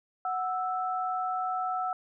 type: tone pair together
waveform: sine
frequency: 740 / 1318.5 Hz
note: F#5 / E6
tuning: 0 / 0 cents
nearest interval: minor seventh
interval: 1000 cents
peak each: -30 / -32 dBFS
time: 0.25-1.93 s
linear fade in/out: 2 ms
effects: none